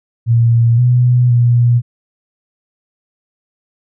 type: tone with pitch steps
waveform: sine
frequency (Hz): 116.7 / 123.5 / 120.2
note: A#2 / B2 / B2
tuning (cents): +2 / 0 / -46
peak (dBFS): -7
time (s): 0.26-1.82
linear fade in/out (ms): 50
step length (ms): 520
effects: none